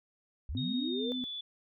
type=linear sweep; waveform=sine; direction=up; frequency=51.91 to 500 Hz; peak=-34 dBFS; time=0.49-1.12 s; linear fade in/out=0 ms
type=tone with vibrato; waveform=sine; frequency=252 Hz; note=B3; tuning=35 cents sharp; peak=-34 dBFS; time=0.55-1.24 s; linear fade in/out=0 ms; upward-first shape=sine; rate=7 Hz; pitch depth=20 cents each way
type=tone with pitch glide; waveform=sine; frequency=3729 to 3459 Hz; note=A#7 to A7; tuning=0 to -30 cents; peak=-37 dBFS; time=0.57-1.41 s; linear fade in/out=5 ms; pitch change=-130 cents; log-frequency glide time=0.87-1.24 s
effects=none